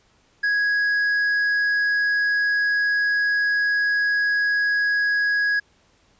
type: tone with tanh clipping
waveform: sine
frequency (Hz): 1661.2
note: G#6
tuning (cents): 0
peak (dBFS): -19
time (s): 0.43-5.6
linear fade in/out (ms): 10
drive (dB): 5
effects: pink hiss -60 dBFS RMS until 6.19 s + resampled to 16000 Hz